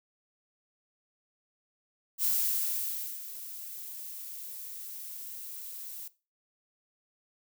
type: noise with ADSR envelope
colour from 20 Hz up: violet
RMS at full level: -27 dBFS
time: 2.18-6.08 s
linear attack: 63 ms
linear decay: 950 ms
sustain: -15 dB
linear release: 4 ms
effects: noise-tail reverb RT60 0.3 s tail -18 dB re dry